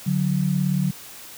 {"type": "tone pair together", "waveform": "sine", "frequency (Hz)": [146.2, 184.08], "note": ["D3", "F#3"], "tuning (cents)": [-7, -9], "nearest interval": "major third", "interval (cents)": 398, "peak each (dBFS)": [-22, -21], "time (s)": [0.06, 0.91], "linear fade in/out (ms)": 10, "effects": ["white hiss -41 dBFS RMS until 1.37 s", "high-pass 60 Hz 12 dB/octave"]}